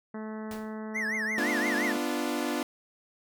harmonic tone, 217.1 Hz, A3, 23 cents flat, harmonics 1 / 2 / 3 / 4 / 5 / 6 / 7 / 8 / 9, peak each -36 / -42 / -46 / -48 / -50 / -52 / -53 / -54 / -55 dBFS, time 0.14-1.97 s, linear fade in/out 5 ms
pink noise with exponential decay, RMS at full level -41 dBFS, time 0.51-0.79 s, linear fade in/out 2 ms, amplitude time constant 59 ms
triangle tone with vibrato, 1882 Hz, A#6, 16 cents sharp, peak -27 dBFS, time 0.94-1.93 s, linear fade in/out 20 ms, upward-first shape triangle, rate 5.8 Hz, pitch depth 240 cents each way
sawtooth chord, B diminished, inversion none, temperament equal with one note detuned, 246.9 / 293.7 / 346.2 Hz, B3 / D4 / F4, 0 / 0 / -15 cents, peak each -29 / -28 / -30 dBFS, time 1.38-2.63 s, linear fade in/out 2 ms
effects none

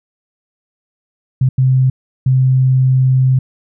sine tone bursts at uneven times, 130.2 Hz, C3, 8 cents flat, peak -8 dBFS, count 3, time 1.41-1.49 / 1.58-1.9 / 2.26-3.39 s, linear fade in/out 5 ms, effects none

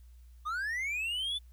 triangle linear sweep, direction up, 1174.7 to 3530 Hz, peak -30 dBFS, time 0.45-1.39 s, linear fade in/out 20 ms, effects added 60 Hz sine -51 dBFS peak until 1.52 s + white hiss -72 dBFS RMS until 1.52 s

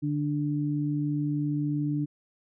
sine tone pair together, 147.3 / 294.2 Hz, D3 / D4, +6 / +3 cents, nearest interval octave, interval 1197 cents, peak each -28 / -28 dBFS, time 0.02-2.06 s, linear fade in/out 20 ms, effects none

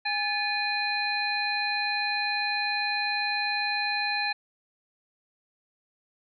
harmonic tone with a mistuned harmonic, 820 Hz, G#5, 22 cents flat, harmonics 1 / 2 / 3 / 5, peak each -31 / -31 / -31 / -31 dBFS, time 0.05-4.33 s, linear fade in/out 10 ms, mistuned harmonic 2, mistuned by +95 cents, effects none

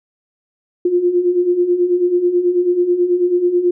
sine beating tone pair, 347.8 / 357 Hz, F4 / F4, -7 / +38 cents, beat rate 9.2 Hz, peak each -19 / -13 dBFS, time 0.85-3.71 s, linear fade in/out 5 ms, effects none

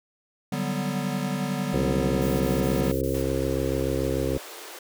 square chord, G major seventh, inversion second, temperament equal, 146.83 / 185 / 196 / 246.9 Hz, D3 / F#3 / G3 / B3, 0 / 0 / 0 / 0 cents, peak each -32 dBFS, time 0.52-2.92 s, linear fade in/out 5 ms
harmonic tone, 66.8 Hz, C2, 36 cents sharp, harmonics 1 / 2 / 4 / 5 / 6 / 7 / 8, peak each -31 / -31 / -31 / -31 / -31 / -31 / -31 dBFS, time 1.73-4.38 s, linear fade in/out 5 ms
blue noise bursts, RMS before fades -41 dBFS, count 5, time 2.22-3.216 s, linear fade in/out 0 ms, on 180 ms, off 24 ms
pink high-pass noise, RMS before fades -41 dBFS, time 3.14-4.79 s, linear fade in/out 5 ms, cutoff 330 Hz, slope 48 dB/octave
effects none

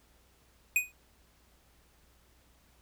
square tone with exponential decay, 2489 Hz, D#7, in tune, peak -21 dBFS, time 0.76-0.92 s, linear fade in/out 2 ms, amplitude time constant 33 ms, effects added 60 Hz sine -66 dBFS peak until 2.81 s + pink hiss -66 dBFS RMS until 2.81 s

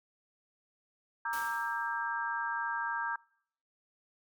sine chord, E half-diminished seventh, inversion second, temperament equal with one note detuned, 932.3 / 1174.7 / 1318.5 / 1598.2 Hz, Bb5 / D6 / E6 / G6, 0 / 0 / 0 / +33 cents, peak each -35 / -41 / -41 / -35 dBFS, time 1.25-3.16 s, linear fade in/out 5 ms
white noise with exponential decay, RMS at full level -42 dBFS, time 1.33-2.12 s, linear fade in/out 2 ms, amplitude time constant 170 ms
effects noise-tail reverb RT60 0.7 s tail -26 dB re dry + MP3 96 kbps

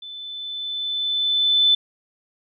sine tone with level ramp, 3515 Hz, A7, 2 cents flat, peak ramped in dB -34 to -12 dBFS, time 0.02-1.75 s, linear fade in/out 5 ms, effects none

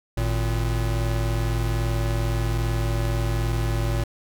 square tone pair together, 51.86 / 114.3 Hz, G#1 / A#2, -2 / -34 cents, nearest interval octave + major second, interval 1368 cents, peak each -25 dBFS, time 0.17-4.04 s, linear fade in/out 5 ms, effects none

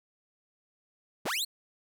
sawtooth linear sweep, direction up, 30.45 to 4435 Hz, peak -26 dBFS, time 1.25-1.45 s, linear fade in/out 10 ms, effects none

